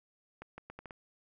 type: accelerating click train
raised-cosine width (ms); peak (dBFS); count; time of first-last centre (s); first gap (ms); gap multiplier
0.5; -30; 6; 0.42-0.908; 160; 0.75
effects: none